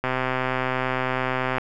click train, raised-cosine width 0.5 ms, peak -9 dBFS, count 200, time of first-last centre 0.04-1.583 s, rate 129 Hz, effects none

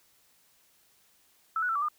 sine tone with pitch steps, 1318 / 1471 / 1334 / 1155 / 1214 Hz, E6 / F#6 / E6 / D6 / D#6, -1 / -11 / +20 / -29 / -43 cents, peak -26 dBFS, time 1.56-1.885 s, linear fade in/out 2 ms, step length 65 ms, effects white hiss -65 dBFS RMS until 1.98 s

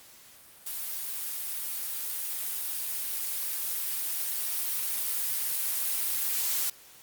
blue noise with level ramp, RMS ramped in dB -35 to -28 dBFS, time 0.66-6.7 s, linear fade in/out 5 ms, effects white hiss -53 dBFS RMS until 7.02 s + Opus 48 kbps

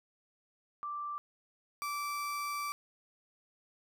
sine / 35% pulse tone pair in turn, 1174.7 / 1163.9 Hz, D6 / D6, 0 / -16 cents, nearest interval unison, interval 16 cents, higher first, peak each -36 / -33 dBFS, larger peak second, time 0.83-1.18 / 1.82-2.72 s, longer second, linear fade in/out 0 ms, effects none

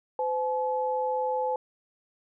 sine tone pair together, 510.3 / 857 Hz, C5 / A5, -43 / -46 cents, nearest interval major sixth, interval 897 cents, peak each -28 dBFS, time 0.19-1.56 s, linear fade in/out 2 ms, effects none

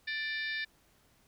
harmonic tone with a mistuned harmonic, 587.3 Hz, D5, in tune, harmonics 3 / 4 / 5 / 6 / 7 / 8 / 9, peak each -35 / -40 / -51 / -42 / -49 / -47 / -52 dBFS, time 0.07-0.65 s, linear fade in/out 10 ms, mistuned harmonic 6, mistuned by +58 cents, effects pink hiss -67 dBFS RMS until 1.27 s

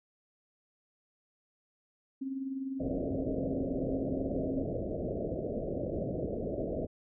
sine tone with tremolo, 267.8 Hz, C4, 40 cents sharp, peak -31 dBFS, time 2.21-4.64 s, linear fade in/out 10 ms, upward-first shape triangle, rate 20 Hz, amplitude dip 60%
white low-pass noise, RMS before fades -35 dBFS, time 2.79-6.87 s, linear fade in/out 20 ms, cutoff 650 Hz, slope 96 dB/octave
effects none

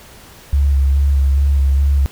sine tone with vibrato, 69.3 Hz, C#2, in tune, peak -10 dBFS, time 0.53-2.06 s, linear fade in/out 0 ms, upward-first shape square, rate 2.4 Hz, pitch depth 22 cents each way, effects pink hiss -41 dBFS RMS until 2.11 s

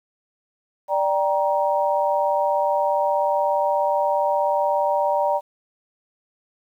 sine chord, G minor, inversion second, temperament just, 588 / 784 / 940.8 Hz, D5 / G5 / Bb5, +2 / 0 / +16 cents, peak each -21 / -24 / -22 dBFS, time 0.88-5.41 s, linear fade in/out 50 ms, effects 9-bit

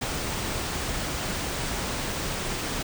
pink band-stop noise, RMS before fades -30 dBFS, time 0.01-2.83 s, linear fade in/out 10 ms, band 10000 to 14000 Hz, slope 96 dB/octave, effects none

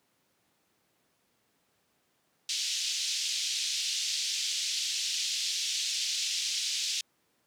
white band-pass noise, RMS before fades -32 dBFS, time 2.49-7.01 s, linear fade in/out 2 ms, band 2900 to 6200 Hz, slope 24 dB/octave, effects pink hiss -72 dBFS RMS until 7.46 s + high-pass 150 Hz 12 dB/octave

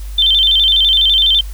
sine tone with vibrato, 3330 Hz, G#7, 4 cents sharp, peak -8 dBFS, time 0.18-1.41 s, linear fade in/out 5 ms, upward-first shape square, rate 12 Hz, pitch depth 110 cents each way, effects added 50 Hz sine -23 dBFS peak until 1.53 s + white hiss -41 dBFS RMS until 1.53 s

